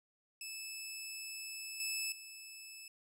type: tone with level steps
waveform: 15% pulse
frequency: 2616 Hz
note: E7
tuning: 14 cents flat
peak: -36 / -29 / -42 dBFS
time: 0.41-2.88 s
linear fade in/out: 2 ms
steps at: 1.8 / 2.12 s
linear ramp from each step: 2 ms
effects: none

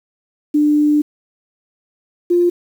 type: tone pair in turn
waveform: sine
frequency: 297.5 / 350.1 Hz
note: D4 / F4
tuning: +22 / +4 cents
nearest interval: minor third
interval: 282 cents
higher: second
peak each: -10 dBFS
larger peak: neither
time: 0.54-1.02 / 2.3-2.5 s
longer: first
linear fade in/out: 10 ms
effects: 7-bit

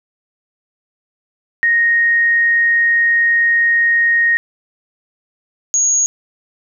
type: tone pair in turn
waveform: sine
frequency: 1864.7 / 6645 Hz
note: A#6 / G#8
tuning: 0 / 0 cents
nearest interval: octave + minor seventh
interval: 2200 cents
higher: second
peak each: -10 / -11 dBFS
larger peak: first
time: 1.63-4.37 / 5.74-6.06 s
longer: first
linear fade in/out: 0 ms
effects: none

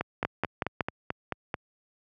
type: two click trains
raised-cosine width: 0.5 ms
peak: -11 / -14 dBFS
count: 4 / 8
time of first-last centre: 0.25-0.808 / 0.01-1.542 s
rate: 5.38 / 4.57 Hz
effects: high-pass 80 Hz 12 dB/octave

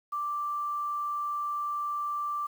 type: tone with quantisation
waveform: sine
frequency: 1174.7 Hz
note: D6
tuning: in tune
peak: -29 dBFS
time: 0.12-2.47 s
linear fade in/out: 10 ms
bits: 9
effects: none

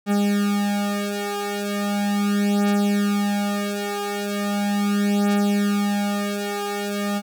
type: beating tone pair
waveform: 40% pulse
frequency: 203.3 / 203.68 Hz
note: G#3 / G#3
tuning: -37 / -33 cents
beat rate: 0.38 Hz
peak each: -21 / -23 dBFS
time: 0.06-7.22 s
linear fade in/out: 50 ms
effects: none

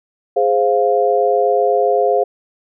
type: chord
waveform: sine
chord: F minor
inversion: first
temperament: equal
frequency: 415.3 / 523.3 / 698.5 Hz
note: Ab4 / C5 / F5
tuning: 0 / 0 / 0 cents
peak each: -16 dBFS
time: 0.36-2.24 s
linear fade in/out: 10 ms
effects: none

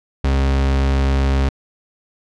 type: tone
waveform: 40% pulse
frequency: 67.7 Hz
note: C#2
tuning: 40 cents flat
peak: -13 dBFS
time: 0.24-1.49 s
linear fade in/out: 5 ms
effects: low-pass 5000 Hz 12 dB/octave

